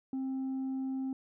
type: tone with tanh clipping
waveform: sine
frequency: 264.6 Hz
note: C4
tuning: 20 cents sharp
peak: -33 dBFS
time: 0.13-1.13 s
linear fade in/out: 2 ms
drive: 2 dB
effects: none